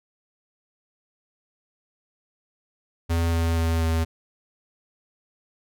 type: tone with pitch steps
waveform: square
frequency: 83.7 / 82.98 / 82.26 / 81.55 Hz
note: E2 / E2 / E2 / E2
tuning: +27 / +12 / -3 / -18 cents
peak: -21 dBFS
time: 3.09-4.05 s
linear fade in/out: 20 ms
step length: 240 ms
effects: none